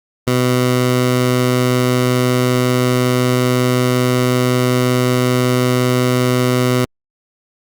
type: tone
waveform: 15% pulse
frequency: 125.4 Hz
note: B2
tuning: 27 cents sharp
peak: -6 dBFS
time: 0.27-6.85 s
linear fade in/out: 5 ms
effects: Opus 48 kbps